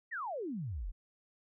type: exponential sweep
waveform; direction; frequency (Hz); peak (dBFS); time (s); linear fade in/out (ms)
sine; down; 1975.5 to 34.77; -36; 0.11-0.92; 20
effects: none